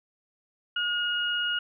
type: tone pair together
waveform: sine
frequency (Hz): 1435.3 / 2874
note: F6 / F7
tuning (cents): +47 / +49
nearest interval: octave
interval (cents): 1202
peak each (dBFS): -28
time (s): 0.76-1.59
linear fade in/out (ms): 5
effects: none